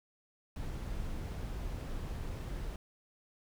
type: noise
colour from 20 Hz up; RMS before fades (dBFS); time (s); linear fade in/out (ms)
brown; -39; 0.56-2.76; 2
effects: none